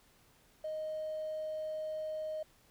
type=tone with hard clipping; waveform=triangle; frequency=622.3 Hz; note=D#5; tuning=in tune; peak=-36 dBFS; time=0.64-2.43 s; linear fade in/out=5 ms; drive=3 dB; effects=pink hiss -66 dBFS RMS until 2.7 s